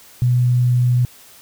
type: tone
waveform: sine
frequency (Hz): 123.47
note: B2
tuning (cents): 0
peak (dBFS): -12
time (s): 0.22-1.05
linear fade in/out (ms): 0
effects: white hiss -45 dBFS RMS until 1.41 s